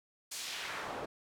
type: noise with band-pass filter sweep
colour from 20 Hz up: pink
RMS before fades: -41 dBFS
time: 0.31-1.06 s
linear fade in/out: 10 ms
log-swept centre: 7600 to 530 Hz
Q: 0.95
effects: none